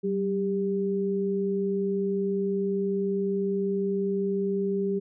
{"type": "tone pair together", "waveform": "sine", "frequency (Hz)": [191.72, 397.2], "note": ["G3", "G4"], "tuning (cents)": [-38, 23], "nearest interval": "octave + minor second", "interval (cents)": 1261, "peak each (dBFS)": [-28, -26], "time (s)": [0.03, 5], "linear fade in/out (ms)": 20, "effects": []}